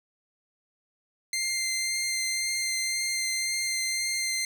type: tone with vibrato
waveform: 15% pulse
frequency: 2093 Hz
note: C7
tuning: in tune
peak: -20 dBFS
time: 1.33-4.45 s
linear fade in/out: 2 ms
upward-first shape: triangle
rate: 1.9 Hz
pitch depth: 13 cents each way
effects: none